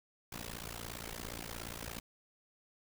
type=noise with amplitude modulation; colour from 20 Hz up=pink; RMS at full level=-40 dBFS; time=0.32-2 s; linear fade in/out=5 ms; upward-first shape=sine; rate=57.2 Hz; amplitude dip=100%; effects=none